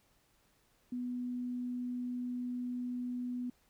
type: tone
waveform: sine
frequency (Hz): 246.9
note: B3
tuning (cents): 0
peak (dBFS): -35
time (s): 0.92-3.5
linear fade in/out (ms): 5
effects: pink hiss -71 dBFS RMS until 3.69 s